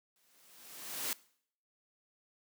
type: noise with exponential growth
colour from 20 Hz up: white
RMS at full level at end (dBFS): -34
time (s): 0.16-1.13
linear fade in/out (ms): 1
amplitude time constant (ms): 210
effects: noise-tail reverb RT60 0.6 s tail -21 dB re dry + high-pass 150 Hz 12 dB/octave